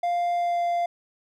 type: tone with pitch glide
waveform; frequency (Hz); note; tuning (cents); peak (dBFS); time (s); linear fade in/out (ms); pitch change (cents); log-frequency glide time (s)
triangle; 698.5 to 693.7; F5 to F5; 0 to -12; -20; 0.03-0.86; 5; -12; 0.35-0.61
effects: none